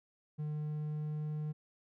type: tone with pitch glide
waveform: triangle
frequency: 151.1 to 151.98 Hz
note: D3 to D#3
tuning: +50 to -40 cents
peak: -33 dBFS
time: 0.38-1.53 s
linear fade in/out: 20 ms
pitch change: +10 cents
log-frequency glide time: 0.53-1.28 s
effects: none